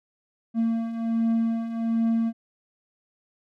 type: beating tone pair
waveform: triangle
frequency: 227 / 228.3 Hz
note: A#3 / A#3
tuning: -46 / -36 cents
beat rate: 1.3 Hz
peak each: -27 / -21 dBFS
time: 0.54-2.33 s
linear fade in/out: 50 ms
effects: none